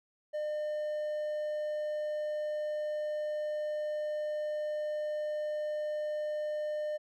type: tone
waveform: triangle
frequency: 604 Hz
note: D5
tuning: 48 cents sharp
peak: -30 dBFS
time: 0.33-6.98 s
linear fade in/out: 20 ms
effects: none